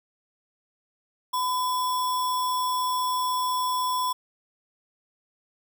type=tone with sample-and-hold; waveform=sine; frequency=1007 Hz; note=B5; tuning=33 cents sharp; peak=-23 dBFS; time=1.33-4.13 s; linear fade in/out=10 ms; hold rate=4410 Hz; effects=none